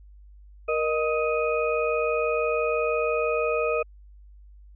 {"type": "tone cluster", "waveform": "sine", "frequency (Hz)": [470, 616, 1259, 2488], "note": ["A#4", "D#5", "D#6", "D#7"], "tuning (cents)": [14, -17, 20, -1], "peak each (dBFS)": [-25, -27, -30, -31], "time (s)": [0.68, 3.83], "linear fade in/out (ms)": 10, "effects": ["added 50 Hz sine -46 dBFS peak until 4.75 s"]}